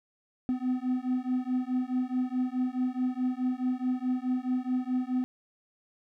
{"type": "beating tone pair", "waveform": "triangle", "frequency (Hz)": [251.1, 255.8], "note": ["B3", "C4"], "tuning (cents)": [29, -39], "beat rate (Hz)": 4.7, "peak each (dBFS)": [-28, -28], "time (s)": [0.49, 5.24], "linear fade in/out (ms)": 0, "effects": []}